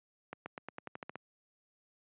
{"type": "accelerating click train", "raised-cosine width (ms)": 0.5, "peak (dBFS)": -26, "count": 10, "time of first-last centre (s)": [0.33, 1.156], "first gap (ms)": 130, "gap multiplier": 0.91, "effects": ["high-pass 150 Hz 12 dB/octave", "resampled to 8000 Hz"]}